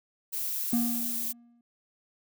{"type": "noise", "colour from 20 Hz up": "violet", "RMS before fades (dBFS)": -32, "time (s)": [0.32, 1.33], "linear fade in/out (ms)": 20}
{"type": "tone with exponential decay", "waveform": "triangle", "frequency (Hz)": 236.9, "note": "A#3", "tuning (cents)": 28, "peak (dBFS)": -20, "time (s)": [0.73, 1.61], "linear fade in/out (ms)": 2, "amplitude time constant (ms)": 190}
{"effects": []}